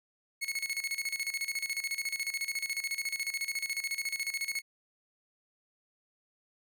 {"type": "tone with tremolo", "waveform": "sawtooth", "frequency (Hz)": 2188, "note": "C#7", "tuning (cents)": -23, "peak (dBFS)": -27, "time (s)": [0.41, 4.62], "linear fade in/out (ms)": 20, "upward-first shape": "square", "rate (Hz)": 14, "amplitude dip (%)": 75, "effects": []}